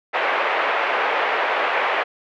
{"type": "band-pass noise", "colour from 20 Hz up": "pink", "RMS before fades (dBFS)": -21, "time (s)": [0.13, 2.04], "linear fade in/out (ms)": 20, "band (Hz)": [510, 2500], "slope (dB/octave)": 24, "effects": []}